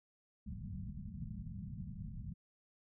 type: low-pass noise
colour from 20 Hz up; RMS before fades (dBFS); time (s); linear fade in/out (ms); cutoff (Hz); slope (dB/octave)
white; -45; 0.46-2.34; 10; 220; 96
effects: none